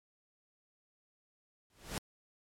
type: noise with exponential growth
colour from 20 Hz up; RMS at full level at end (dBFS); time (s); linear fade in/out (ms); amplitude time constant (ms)
pink; -34; 1.7-1.98; 1; 59
effects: low-pass 12000 Hz 12 dB/octave + MP3 96 kbps